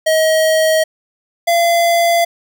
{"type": "tone pair in turn", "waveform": "square", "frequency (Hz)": [634, 682.3], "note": ["D#5", "F5"], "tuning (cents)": [32, -41], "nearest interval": "minor second", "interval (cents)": 127, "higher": "second", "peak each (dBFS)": -11, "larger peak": "neither", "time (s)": [[0.06, 0.84], [1.47, 2.25]], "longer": "neither", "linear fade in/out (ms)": 10, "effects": []}